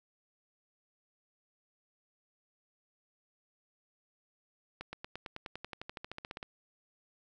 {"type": "accelerating click train", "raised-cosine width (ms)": 0.3, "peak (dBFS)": -25, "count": 20, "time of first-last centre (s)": [4.81, 6.429], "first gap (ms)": 120, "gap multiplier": 0.96, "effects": []}